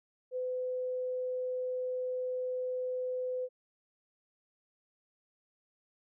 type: tone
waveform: sine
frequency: 506 Hz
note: B4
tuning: 42 cents sharp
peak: -32 dBFS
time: 0.31-3.49 s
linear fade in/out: 50 ms
effects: none